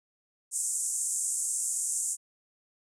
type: band-pass noise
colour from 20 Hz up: white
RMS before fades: -31 dBFS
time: 0.51-2.17 s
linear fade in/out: 50 ms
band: 7000 to 9200 Hz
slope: 48 dB/octave
effects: none